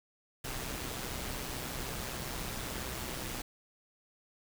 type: noise with amplitude modulation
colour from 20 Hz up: pink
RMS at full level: -37 dBFS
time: 0.44-3.42 s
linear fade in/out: 5 ms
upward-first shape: sine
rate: 127 Hz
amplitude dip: 45%
effects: none